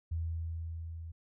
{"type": "tone with level ramp", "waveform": "sine", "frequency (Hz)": 82.3, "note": "E2", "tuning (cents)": -2, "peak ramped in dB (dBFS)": [-31, -41], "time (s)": [0.11, 1.12], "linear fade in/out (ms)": 10, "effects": []}